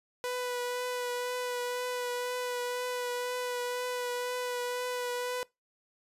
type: tone with vibrato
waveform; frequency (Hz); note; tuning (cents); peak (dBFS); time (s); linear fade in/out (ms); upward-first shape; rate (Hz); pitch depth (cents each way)
sawtooth; 493.9; B4; 0; -28; 0.24-5.43; 0; triangle; 2; 18
effects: noise-tail reverb RT60 0.2 s tail -22 dB re dry + resampled to 32000 Hz